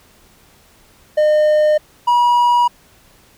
triangle tone pair in turn, 608 / 965.1 Hz, D#5 / B5, -40 / -40 cents, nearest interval minor sixth, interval 800 cents, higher second, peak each -8 dBFS, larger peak neither, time 1.17-1.78 / 2.07-2.68 s, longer neither, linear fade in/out 10 ms, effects pink hiss -50 dBFS RMS until 3.37 s

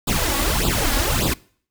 pink noise with flanger, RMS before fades -20 dBFS, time 0.07-1.34 s, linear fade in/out 10 ms, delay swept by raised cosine 0.24 to 3.64 ms, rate 1.7 Hz, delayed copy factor +1, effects noise-tail reverb RT60 0.5 s tail -23 dB re dry

